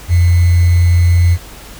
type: tone with sample-and-hold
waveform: sine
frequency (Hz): 87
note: F2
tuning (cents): -6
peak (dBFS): -6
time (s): 0.08-1.38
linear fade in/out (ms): 50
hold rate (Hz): 2100
effects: added 50 Hz sine -35 dBFS peak until 1.79 s + pink hiss -35 dBFS RMS until 1.79 s